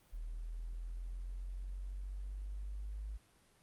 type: linear sweep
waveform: sine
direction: up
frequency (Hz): 39.55 to 51.91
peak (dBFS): -40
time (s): 0.12-3.18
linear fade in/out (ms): 20
effects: pink hiss -68 dBFS RMS until 3.62 s + Opus 32 kbps